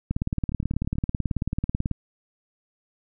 two click trains, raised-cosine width 5 ms, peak -22 / -12 dBFS, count 5 / 34, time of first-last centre 0.52-0.956 / 0.11-1.913 s, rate 9.18 / 18.3 Hz, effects none

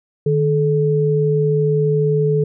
sine tone pair together, 152.4 / 431.1 Hz, D#3 / A4, -36 / -35 cents, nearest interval octave + tritone, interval 1801 cents, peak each -16 / -16 dBFS, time 0.26-2.44 s, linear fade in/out 5 ms, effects none

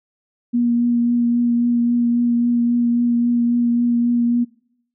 sine tone with vibrato, 238.5 Hz, A#3, 40 cents sharp, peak -14 dBFS, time 0.53-4.45 s, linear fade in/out 20 ms, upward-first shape triangle, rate 3.7 Hz, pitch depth 17 cents each way, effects noise-tail reverb RT60 0.8 s tail -24 dB re dry

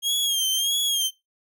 sawtooth tone with vibrato, 3233 Hz, G#7, 47 cents flat, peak -18 dBFS, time 0.02-1.11 s, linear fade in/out 50 ms, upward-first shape sine, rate 1.6 Hz, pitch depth 71 cents each way, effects noise-tail reverb RT60 0.2 s tail -21 dB re dry

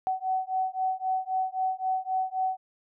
sine beating tone pair, 751 / 754.8 Hz, F#5 / F#5, +26 / +34 cents, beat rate 3.8 Hz, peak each -29 dBFS, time 0.07-2.57 s, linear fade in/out 0 ms, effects none

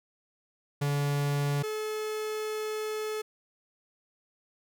45% pulse tone pair in turn, 143.4 / 430.5 Hz, D3 / A4, -41 / -38 cents, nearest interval octave + perfect fifth, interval 1903 cents, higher second, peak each -26 / -31 dBFS, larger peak first, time 0.81-1.63 / 1.63-3.22 s, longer second, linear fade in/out 10 ms, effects none

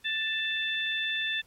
harmonic tone, 883 Hz, A5, 6 cents sharp, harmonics 2 / 3 / 4, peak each -31 / -34 / -31 dBFS, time 0.04-1.42 s, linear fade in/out 20 ms, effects pink hiss -62 dBFS RMS until 1.46 s + MP3 64 kbps

